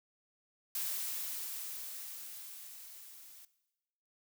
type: noise with level ramp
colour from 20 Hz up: blue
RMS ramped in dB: -36 to -55 dBFS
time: 0.75-3.45 s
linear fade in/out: 2 ms
effects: noise-tail reverb RT60 1.0 s tail -17 dB re dry